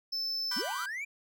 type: tone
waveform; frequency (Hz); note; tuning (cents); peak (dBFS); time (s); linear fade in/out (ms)
triangle; 5274; E8; 0; -30; 0.12-0.62; 10
type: chord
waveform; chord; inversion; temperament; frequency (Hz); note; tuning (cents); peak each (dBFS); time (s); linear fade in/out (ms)
sawtooth; G major seventh; first; equal; 987.8 / 1174.7 / 1480 / 1568; B5 / D6 / F#6 / G6; 0 / 0 / 0 / 0; -37 / -42 / -38 / -36; 0.51-0.86; 5
type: linear sweep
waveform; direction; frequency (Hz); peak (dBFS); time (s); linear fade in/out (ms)
triangle; up; 170 to 2401; -33; 0.56-1.05; 10
effects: none